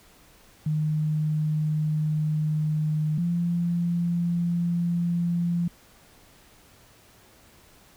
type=tone pair in turn; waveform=sine; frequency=153.7 / 172.11 Hz; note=D#3 / F3; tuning=-21 / -25 cents; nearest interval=major second; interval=196 cents; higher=second; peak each=-22 dBFS; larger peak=neither; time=0.66-3.18 / 3.18-5.68 s; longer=first; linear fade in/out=5 ms; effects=pink hiss -55 dBFS RMS until 7.96 s